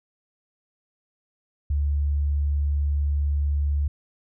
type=tone; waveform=sine; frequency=72.2 Hz; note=D2; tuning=29 cents flat; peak=-20 dBFS; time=1.7-3.88 s; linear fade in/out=5 ms; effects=none